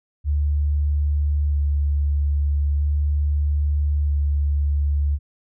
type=tone with vibrato; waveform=sine; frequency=72.7 Hz; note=D2; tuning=17 cents flat; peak=-17 dBFS; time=0.24-5.19 s; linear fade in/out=50 ms; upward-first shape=square; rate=0.39 Hz; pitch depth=12 cents each way; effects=none